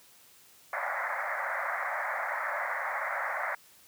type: band-pass noise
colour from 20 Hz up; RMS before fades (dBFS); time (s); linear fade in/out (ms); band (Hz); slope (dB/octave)
white; -33; 0.73-3.55; 2; 550 to 2100; 96
effects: white hiss -58 dBFS RMS until 3.87 s + high-pass 60 Hz 12 dB/octave